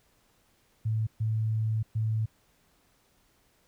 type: tone bursts at uneven times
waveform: sine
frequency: 110 Hz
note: A2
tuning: in tune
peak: -25 dBFS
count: 3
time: 0.85-1.07 / 1.2-1.83 / 1.95-2.26 s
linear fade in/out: 10 ms
effects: pink hiss -67 dBFS RMS until 3.67 s